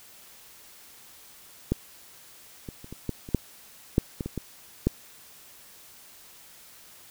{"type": "clicks", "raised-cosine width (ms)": 3, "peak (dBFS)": [-10, -23, -30, -25, -15, -26, -8, -6, -17, -19, -17, -8], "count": 12, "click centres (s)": [1.72, 2.688, 2.844, 2.926, 3.093, 3.289, 3.347, 3.981, 4.208, 4.26, 4.377, 4.87], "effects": ["white hiss -51 dBFS RMS until 7.1 s"]}